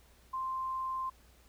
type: tone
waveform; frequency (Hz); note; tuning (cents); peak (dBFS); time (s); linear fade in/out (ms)
sine; 1046.5; C6; 0; -33; 0.33-1.1; 10
effects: added 60 Hz sine -61 dBFS peak until 1.48 s + pink hiss -64 dBFS RMS until 1.48 s